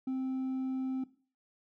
sine tone with hard clipping, 261.6 Hz, C4, in tune, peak -32 dBFS, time 0.07-1.04 s, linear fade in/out 5 ms, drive 2 dB, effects noise-tail reverb RT60 0.4 s tail -17 dB re dry

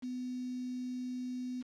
sine tone with quantisation, 250.8 Hz, B3, 27 cents sharp, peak -36 dBFS, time 0.02-1.63 s, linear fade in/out 20 ms, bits 9, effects low-pass 6000 Hz 12 dB/octave

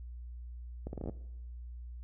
accelerating click train, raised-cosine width 2 ms, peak -26 dBFS, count 9, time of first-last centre 0.87-1.096 s, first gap 61 ms, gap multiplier 0.76, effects noise-tail reverb RT60 0.9 s tail -18 dB re dry + added 60 Hz sine -42 dBFS peak until 2.03 s

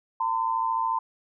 sine tone pair together, 908 / 1021.9 Hz, A#5 / C6, -46 / -41 cents, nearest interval major second, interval 205 cents, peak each -26 dBFS, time 0.2-0.99 s, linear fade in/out 5 ms, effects none

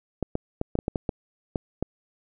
clicks, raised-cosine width 2 ms, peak -12 dBFS, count 10, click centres 0.227 / 0.354 / 0.614 / 0.754 / 0.789 / 0.881 / 0.958 / 1.092 / 1.558 / 1.826 s, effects none

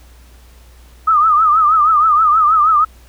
sine tone with vibrato, 1247 Hz, D#6, 3 cents sharp, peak -8 dBFS, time 1.07-2.85 s, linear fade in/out 10 ms, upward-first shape triangle, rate 6.3 Hz, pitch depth 120 cents each way, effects added 60 Hz sine -40 dBFS peak until 3.08 s + pink hiss -49 dBFS RMS until 3.08 s

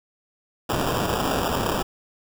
white noise with sample-and-hold, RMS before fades -24 dBFS, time 0.69-1.83 s, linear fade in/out 10 ms, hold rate 2100 Hz, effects none

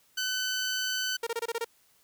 15% pulse tone, 1512 Hz, F#6, 37 cents sharp, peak -22 dBFS, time 0.17-1.17 s, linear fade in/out 10 ms
sawtooth tone bursts, 463.5 Hz, A#4, 10 cents flat, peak -25 dBFS, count 7, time 1.23-1.646 s, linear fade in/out 5 ms, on 38 ms, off 25 ms
effects white hiss -65 dBFS RMS until 2.03 s

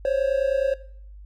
triangle tone pair together, 529 / 558.7 Hz, C5 / C#5, +19 / +13 cents, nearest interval minor second, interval 94 cents, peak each -21 dBFS, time 0.05-0.74 s, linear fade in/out 2 ms, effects noise-tail reverb RT60 0.6 s tail -18 dB re dry + added 50 Hz sine -40 dBFS peak until 1.25 s

